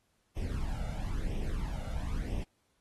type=noise with flanger; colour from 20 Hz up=brown; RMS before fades=-34 dBFS; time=0.36-2.44 s; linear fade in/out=10 ms; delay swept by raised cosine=0.34 to 1.44 ms; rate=1 Hz; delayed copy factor=+0.75; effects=pink hiss -75 dBFS RMS until 2.8 s + AAC 32 kbps